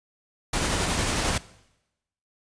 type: noise with tremolo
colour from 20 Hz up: pink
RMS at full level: -24 dBFS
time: 0.53-1.38 s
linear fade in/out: 5 ms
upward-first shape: triangle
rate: 11 Hz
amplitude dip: 30%
effects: noise-tail reverb RT60 0.9 s tail -19 dB re dry + resampled to 22050 Hz